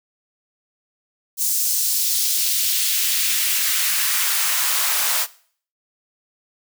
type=noise with high-pass filter sweep; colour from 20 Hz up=white; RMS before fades=-20 dBFS; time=1.37-5.27 s; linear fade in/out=50 ms; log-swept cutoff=6800 to 780 Hz; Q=1.1; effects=noise-tail reverb RT60 0.5 s tail -19 dB re dry